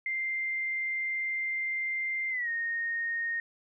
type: tone with pitch glide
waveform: sine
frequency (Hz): 2093 to 1853.9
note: C7 to A#6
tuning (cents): 0 to -10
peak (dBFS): -29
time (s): 0.06-3.4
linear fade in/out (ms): 2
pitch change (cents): -210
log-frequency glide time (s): 2.3-2.49
effects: none